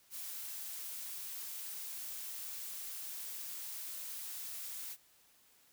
blue noise, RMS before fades -44 dBFS, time 0.1-4.97 s, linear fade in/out 50 ms, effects white hiss -67 dBFS RMS until 5.72 s

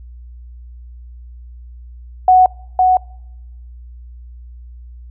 sine tone with echo, 740 Hz, F#5, in tune, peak -5 dBFS, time 2.28-2.46 s, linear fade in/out 2 ms, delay 510 ms, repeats 1, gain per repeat -3 dB, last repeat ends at 2.97 s, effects noise-tail reverb RT60 0.9 s tail -26 dB re dry + added 60 Hz sine -33 dBFS peak until 5.1 s

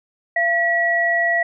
sine tone pair together, 682.7 / 1931 Hz, F5 / B6, -40 / -39 cents, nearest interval octave + tritone, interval 1801 cents, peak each -20 / -17 dBFS, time 0.36-1.43 s, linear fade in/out 5 ms, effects none

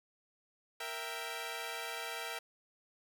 10% pulse chord, E diminished, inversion second, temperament equal, 466.2 / 659.3 / 784 Hz, Bb4 / E5 / G5, 0 / 0 / 0 cents, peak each -35 / -35 / -36 dBFS, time 0.8-2.39 s, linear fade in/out 5 ms, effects none

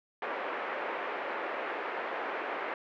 pink band-pass noise, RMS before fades -36 dBFS, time 0.22-2.74 s, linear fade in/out 2 ms, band 390 to 2200 Hz, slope 24 dB/octave, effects none

